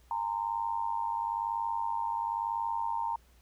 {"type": "tone with amplitude modulation", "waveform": "sine", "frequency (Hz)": 923, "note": "A#5", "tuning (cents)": -17, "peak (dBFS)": -26, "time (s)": [0.11, 3.16], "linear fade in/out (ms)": 2, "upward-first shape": "sine", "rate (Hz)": 101, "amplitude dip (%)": 80, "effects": ["added 60 Hz sine -59 dBFS peak until 3.41 s", "pink hiss -66 dBFS RMS until 3.41 s"]}